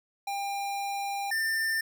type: tone pair in turn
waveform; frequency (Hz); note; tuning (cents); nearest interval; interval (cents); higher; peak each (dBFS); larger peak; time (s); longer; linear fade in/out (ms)
square; 799 / 1793.7; G5 / A6; +33 / +33; octave + major second; 1400; second; -31 / -27; second; 0.27-1.31 / 1.31-1.81; first; 5
effects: none